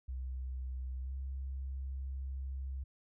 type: tone with pitch glide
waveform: sine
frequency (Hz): 64.2 to 66.62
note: C2 to C2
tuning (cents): -32 to +32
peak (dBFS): -37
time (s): 0.08-2.84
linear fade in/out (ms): 10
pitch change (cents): +64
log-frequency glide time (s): 1.01-1.13
effects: none